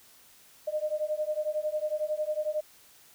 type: beating tone pair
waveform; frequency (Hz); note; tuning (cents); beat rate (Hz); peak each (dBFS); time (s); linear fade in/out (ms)
sine; 605 / 616; D#5 / D#5; -49 / -17; 11; -31; 0.67-2.61; 10
effects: white hiss -57 dBFS RMS until 3.14 s